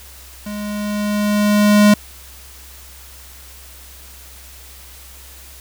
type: tone with level ramp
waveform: square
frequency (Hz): 207.7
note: G#3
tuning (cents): 0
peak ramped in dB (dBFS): -26 to -7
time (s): 0.46-1.94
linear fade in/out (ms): 5
effects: added 65 Hz sine -41 dBFS peak until 5.6 s + white hiss -41 dBFS RMS until 5.6 s